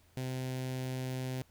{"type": "tone with notch filter", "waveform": "sawtooth", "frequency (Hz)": 129.1, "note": "C3", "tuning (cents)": -23, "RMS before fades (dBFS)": -37, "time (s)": [0.17, 1.42], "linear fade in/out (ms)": 0, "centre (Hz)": 1200, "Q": 1.5, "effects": ["added 86 Hz sine -66 dBFS peak until 1.5 s", "pink hiss -67 dBFS RMS until 1.5 s"]}